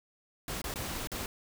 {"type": "noise with dropouts", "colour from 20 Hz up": "pink", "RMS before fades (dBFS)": -37, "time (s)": [0.48, 1.26], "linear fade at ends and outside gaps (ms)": 1, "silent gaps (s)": [[0.617, 0.641], [0.74, 0.758], [1.072, 1.117]], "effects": []}